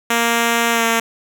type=tone with pitch glide; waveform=5% pulse; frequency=233.1 to 228.7 Hz; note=A#3 to A#3; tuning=0 to -33 cents; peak=-3 dBFS; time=0.1-1 s; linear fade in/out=5 ms; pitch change=-33 cents; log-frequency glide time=0.71-0.84 s; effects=none